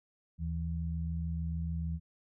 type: tone pair together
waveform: sine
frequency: 78 / 164.81 Hz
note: D#2 / E3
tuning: +5 / 0 cents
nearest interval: octave + minor second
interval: 1295 cents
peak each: -34 / -36 dBFS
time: 0.38-2 s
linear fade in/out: 50 ms
effects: none